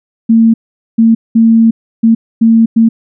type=tone bursts at uneven times; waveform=sine; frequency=226.6 Hz; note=A#3; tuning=49 cents flat; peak=-3 dBFS; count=6; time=0.29-0.54 / 0.98-1.15 / 1.35-1.71 / 2.03-2.15 / 2.41-2.66 / 2.76-2.89 s; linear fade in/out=10 ms; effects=none